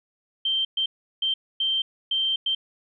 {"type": "tone bursts at uneven times", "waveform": "sine", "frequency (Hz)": 3136, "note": "G7", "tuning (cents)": 0, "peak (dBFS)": -21, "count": 6, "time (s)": [[0.45, 0.65], [0.77, 0.86], [1.22, 1.34], [1.6, 1.82], [2.11, 2.36], [2.46, 2.55]], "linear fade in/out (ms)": 5, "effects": []}